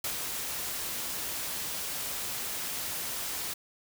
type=noise with ADSR envelope; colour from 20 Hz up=white; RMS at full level=-32 dBFS; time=0.04-3.54 s; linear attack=4 ms; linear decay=96 ms; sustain=-3 dB; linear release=9 ms; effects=none